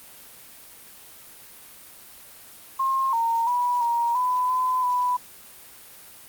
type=tone with pitch steps; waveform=sine; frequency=1067 / 920 / 977 / 940 / 1001 / 1014 / 991 Hz; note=C6 / A#5 / B5 / A#5 / B5 / B5 / B5; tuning=+34 / -23 / -19 / +14 / +23 / +45 / +6 cents; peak=-20 dBFS; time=2.79-5.17 s; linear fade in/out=10 ms; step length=340 ms; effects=white hiss -46 dBFS RMS until 6.28 s + Opus 32 kbps